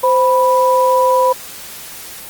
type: tone pair together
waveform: sine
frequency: 518 / 984.7 Hz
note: C5 / B5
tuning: -17 / -5 cents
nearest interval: major seventh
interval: 1112 cents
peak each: -12 dBFS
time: 0.03-1.33 s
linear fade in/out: 10 ms
effects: white hiss -32 dBFS RMS until 2.29 s + Opus 32 kbps